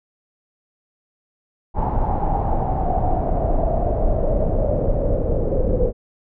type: noise with low-pass filter sweep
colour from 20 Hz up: brown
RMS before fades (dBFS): -19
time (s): 1.74-5.93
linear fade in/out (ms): 50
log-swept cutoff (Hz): 880 to 490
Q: 7.8
effects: none